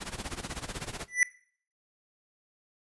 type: noise with tremolo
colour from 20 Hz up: pink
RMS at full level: -35 dBFS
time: 0-1.06 s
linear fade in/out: 20 ms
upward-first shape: sine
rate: 16 Hz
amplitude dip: 85%
type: tone with exponential growth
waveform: square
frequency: 1982 Hz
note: B6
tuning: 6 cents sharp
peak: -17 dBFS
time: 1.08-1.23 s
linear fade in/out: 1 ms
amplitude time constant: 32 ms
effects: noise-tail reverb RT60 0.5 s tail -20 dB re dry + resampled to 24000 Hz